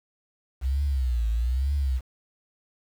sine tone with vibrato, 62.9 Hz, B1, 32 cents sharp, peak -21 dBFS, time 0.61-2.01 s, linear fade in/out 50 ms, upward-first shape triangle, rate 1.1 Hz, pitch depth 250 cents each way, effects tanh soft clip ceiling -17 dBFS + 8-bit

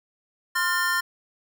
square chord, F major, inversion second, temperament equal with one note detuned, 1046.5 / 1396.9 / 1800.1 Hz, C6 / F6 / A6, 0 / 0 / +39 cents, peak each -29 / -28 / -25 dBFS, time 0.55-1.01 s, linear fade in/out 10 ms, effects none

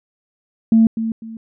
sine tone with echo, 224.6 Hz, A3, 36 cents sharp, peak -7 dBFS, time 0.72-0.87 s, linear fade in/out 2 ms, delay 250 ms, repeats 2, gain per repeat -11 dB, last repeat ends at 1.37 s, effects tanh soft clip ceiling -3 dBFS

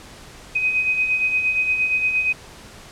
sine beating tone pair, 2506 / 2514.6 Hz, D#7 / D#7, +12 / +18 cents, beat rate 8.6 Hz, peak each -27 / -18 dBFS, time 0.55-2.33 s, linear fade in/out 10 ms, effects pink hiss -42 dBFS RMS until 2.91 s + low-pass 9000 Hz 12 dB/octave

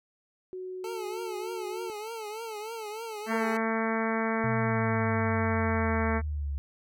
sine tone with pitch glide, 370 to 367.7 Hz, F#4 to F#4, 0 to -11 cents, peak -35 dBFS, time 0.53-1.9 s, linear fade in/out 0 ms, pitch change -11 cents, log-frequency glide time 1-1.23 s
25% pulse tone with vibrato, 438.3 Hz, A4, 7 cents flat, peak -32 dBFS, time 0.84-3.57 s, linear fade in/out 2 ms, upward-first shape triangle, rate 3.3 Hz, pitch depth 110 cents each way
harmonic tone, 224 Hz, A3, 31 cents sharp, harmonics 1 / 2 / 3 / 4 / 5 / 6 / 7 / 8 / 9 / 10, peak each -30 / -33 / -35 / -36 / -37 / -38 / -38 / -39 / -40 / -40 dBFS, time 3.26-6.22 s, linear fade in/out 50 ms
sine exponential sweep, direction down, 125.7 to 69.3 Hz, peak -29 dBFS, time 4.44-6.58 s, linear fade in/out 0 ms
effects none

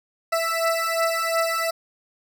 20% pulse beating tone pair, 659.3 / 662.1 Hz, E5 / E5, 0 / +7 cents, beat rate 2.8 Hz, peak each -19 / -19 dBFS, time 0.32-1.71 s, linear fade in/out 10 ms, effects none

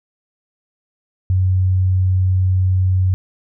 sine tone, 93 Hz, F#2, 9 cents sharp, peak -12 dBFS, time 1.3-3.14 s, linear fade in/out 0 ms, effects none

